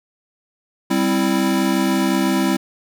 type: chord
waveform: square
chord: C major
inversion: second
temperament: equal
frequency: 196 / 261.6 / 329.6 Hz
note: G3 / C4 / E4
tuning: 0 / 0 / 0 cents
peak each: -21 dBFS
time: 0.9-2.57 s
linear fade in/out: 10 ms
effects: none